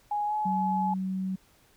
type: tone with pitch glide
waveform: sine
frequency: 830.6 to 849.5 Hz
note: G#5 to G#5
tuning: 0 to +39 cents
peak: -26 dBFS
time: 0.11-0.94 s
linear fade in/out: 5 ms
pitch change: +39 cents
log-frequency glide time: 0.26-0.34 s
type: tone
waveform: sine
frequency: 188.6 Hz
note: F#3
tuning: 33 cents sharp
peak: -28 dBFS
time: 0.45-1.36 s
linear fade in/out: 10 ms
effects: pink hiss -62 dBFS RMS until 1.76 s